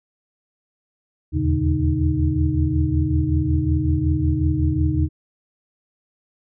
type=tone cluster; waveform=sine; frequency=77.3 / 82.7 / 120.2 / 143.1 / 309.6 Hz; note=D#2 / E2 / B2 / D3 / D#4; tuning=-11 / +6 / -46 / -45 / -9 cents; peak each=-23 / -21 / -26 / -24 / -23 dBFS; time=1.32-5.09 s; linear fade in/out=50 ms; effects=none